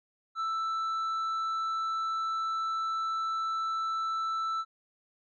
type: tone with tanh clipping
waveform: sine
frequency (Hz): 1323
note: E6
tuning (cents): +6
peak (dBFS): -30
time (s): 0.35-4.65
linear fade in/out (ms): 50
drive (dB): 5
effects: none